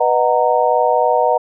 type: chord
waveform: sine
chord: B major seventh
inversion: none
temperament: just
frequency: 493.9 / 617.4 / 740.8 / 926 Hz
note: B4 / D#5 / F#5 / A#5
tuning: 0 / -14 / +2 / -12 cents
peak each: -17 dBFS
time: 0-1.38 s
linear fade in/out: 10 ms
effects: none